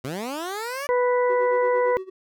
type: linear sweep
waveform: 15% pulse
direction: up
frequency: 120 to 587.3 Hz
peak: -22 dBFS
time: 0.04-0.87 s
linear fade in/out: 5 ms
type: harmonic tone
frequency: 493.5 Hz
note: B4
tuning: 1 cent flat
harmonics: 1 / 2 / 3 / 4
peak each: -19 / -25 / -36 / -32 dBFS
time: 0.89-1.97 s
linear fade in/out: 0 ms
type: tone with tremolo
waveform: triangle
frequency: 377.5 Hz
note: F#4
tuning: 35 cents sharp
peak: -27 dBFS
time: 1.29-2.1 s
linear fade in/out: 10 ms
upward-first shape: sine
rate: 8.8 Hz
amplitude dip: 90%
effects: none